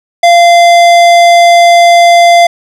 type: tone with tanh clipping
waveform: sine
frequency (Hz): 690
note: F5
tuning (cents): -21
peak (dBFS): -3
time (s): 0.23-2.47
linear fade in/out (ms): 5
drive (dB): 18
effects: none